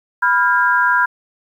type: chord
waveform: sine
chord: F diminished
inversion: second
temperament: equal with one note detuned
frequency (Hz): 987.8 / 1396.9 / 1621.4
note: Cb6 / F6 / Ab6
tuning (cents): 0 / 0 / -42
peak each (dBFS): -16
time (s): 0.22-1.06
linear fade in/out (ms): 10
effects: 8-bit